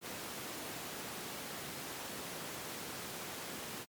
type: high-pass noise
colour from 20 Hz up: pink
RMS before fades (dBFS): -44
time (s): 0.01-3.86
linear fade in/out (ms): 50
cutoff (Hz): 170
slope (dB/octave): 12
effects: MP3 96 kbps